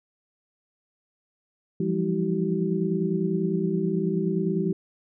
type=tone cluster; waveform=sine; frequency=169.6 / 179.3 / 199.9 / 324.8 / 382.9 Hz; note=E3 / F3 / G3 / E4 / G4; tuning=+50 / +46 / +34 / -26 / -41 cents; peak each=-27 / -33 / -28 / -31 / -28 dBFS; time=1.8-4.73 s; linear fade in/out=5 ms; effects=none